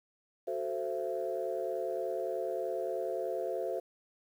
sine chord, F# half-diminished seventh, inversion none, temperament equal with one note detuned, 370 / 440 / 523.3 / 671.2 Hz, F#4 / A4 / C5 / E5, 0 / 0 / 0 / +31 cents, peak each -38 / -38 / -36 / -37 dBFS, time 0.47-3.8 s, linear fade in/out 10 ms, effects tanh soft clip ceiling -23 dBFS + 10-bit

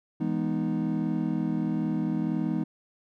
triangle chord, E major seventh, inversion none, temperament equal with one note detuned, 164.81 / 206.3 / 246.9 / 311.1 Hz, E3 / G#3 / B3 / D#4, 0 / -11 / 0 / 0 cents, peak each -29 dBFS, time 0.2-2.64 s, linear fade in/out 10 ms, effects none

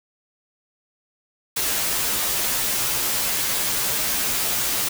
white noise with comb filter, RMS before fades -23 dBFS, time 1.56-4.89 s, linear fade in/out 10 ms, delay 12 ms, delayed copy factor -0.85, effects none

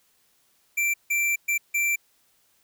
square tone bursts at uneven times, 2349 Hz, D7, in tune, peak -22 dBFS, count 4, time 0.77-0.94 / 1.1-1.36 / 1.48-1.58 / 1.74-1.96 s, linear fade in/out 10 ms, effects white hiss -65 dBFS RMS until 2.63 s

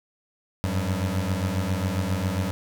25% pulse beating tone pair, 90.3 / 97.7 Hz, F#2 / G2, -42 / -5 cents, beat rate 7.4 Hz, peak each -23 dBFS, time 0.64-2.51 s, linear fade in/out 0 ms, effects none

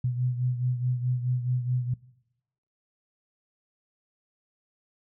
sine beating tone pair, 124.2 / 128.9 Hz, B2 / C3, +10 / -26 cents, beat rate 4.7 Hz, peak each -25 / -32 dBFS, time 0.04-1.94 s, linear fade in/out 5 ms, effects noise-tail reverb RT60 0.9 s tail -22 dB re dry

